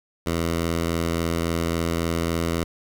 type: tone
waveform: 10% pulse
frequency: 83.6 Hz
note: E2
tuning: 25 cents sharp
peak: -14 dBFS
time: 0.26-2.64 s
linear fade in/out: 5 ms
effects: 9-bit